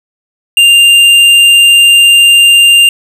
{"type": "tone with hard clipping", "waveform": "sine", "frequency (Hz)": 2794, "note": "F7", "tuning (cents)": 0, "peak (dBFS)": -3, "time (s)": [0.57, 2.89], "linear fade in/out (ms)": 2, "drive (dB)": 8, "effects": []}